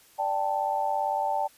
sine chord, D suspended fourth, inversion none, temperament just, 587.3 / 783.1 / 881 Hz, D5 / G5 / A5, 0 / -2 / +2 cents, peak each -32 / -28 / -28 dBFS, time 0.18-1.48 s, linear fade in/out 20 ms, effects white hiss -57 dBFS RMS until 1.57 s + resampled to 32000 Hz

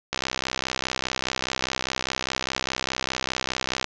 click train, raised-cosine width 0.2 ms, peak -7 dBFS, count 242, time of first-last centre 0.13-3.843 s, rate 64.9 Hz, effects resampled to 16000 Hz + 8-bit

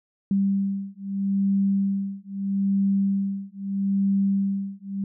sine beating tone pair, 196.3 / 197.08 Hz, G3 / G3, +3 / +10 cents, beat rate 0.78 Hz, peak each -24 dBFS, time 0.31-5.04 s, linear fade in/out 2 ms, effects none

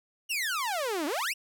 sawtooth exponential two-way sweep, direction down then up, 2960 to 277.2 to 2960 Hz, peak -25 dBFS, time 0.29-1.34 s, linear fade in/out 20 ms, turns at 1.06 s, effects none

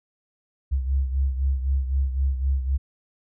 sine beating tone pair, 66.6 / 70.5 Hz, C2 / C#2, +31 / +30 cents, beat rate 3.9 Hz, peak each -21 / -28 dBFS, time 0.71-2.78 s, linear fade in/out 20 ms, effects none

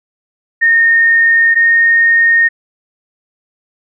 sine tone pair in turn, 1837 / 1845.4 Hz, A#6 / A#6, -26 / -18 cents, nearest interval unison, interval 8 cents, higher second, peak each -6 dBFS, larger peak neither, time 0.61-1.55 / 1.55-2.49 s, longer neither, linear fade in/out 20 ms, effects none

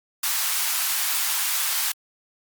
white high-pass noise, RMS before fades -24 dBFS, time 0.23-1.92 s, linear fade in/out 5 ms, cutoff 850 Hz, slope 24 dB/octave, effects Opus 48 kbps

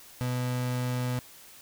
35% pulse tone, 124.8 Hz, B2, 19 cents sharp, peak -26 dBFS, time 0.21-1.19 s, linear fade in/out 0 ms, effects white hiss -51 dBFS RMS until 1.61 s

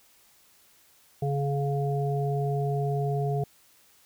harmonic tone, 140.6 Hz, C#3, 25 cents sharp, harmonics 1 / 3 / 5, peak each -26 / -31 / -33 dBFS, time 1.22-3.44 s, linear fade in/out 5 ms, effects white hiss -60 dBFS RMS until 4.05 s

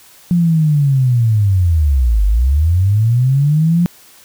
sine linear two-way sweep, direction down then up, 177.2 to 47.98 to 177.2 Hz, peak -9 dBFS, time 0.31-3.86 s, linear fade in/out 0 ms, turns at 2.25 s, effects white hiss -44 dBFS RMS until 4.24 s

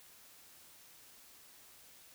silence, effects white hiss -59 dBFS RMS until 2.14 s

